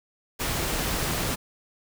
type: noise with amplitude modulation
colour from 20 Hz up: pink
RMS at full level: -26 dBFS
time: 0.39-1.36 s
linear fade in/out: 20 ms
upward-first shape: sine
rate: 280 Hz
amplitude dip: 35%
effects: none